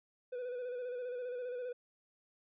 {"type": "tone with vibrato", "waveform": "triangle", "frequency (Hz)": 495.3, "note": "B4", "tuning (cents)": 5, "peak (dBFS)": -36, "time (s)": [0.32, 1.73], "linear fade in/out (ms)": 10, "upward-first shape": "square", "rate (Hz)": 15, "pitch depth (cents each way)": 34, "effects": ["resampled to 8000 Hz"]}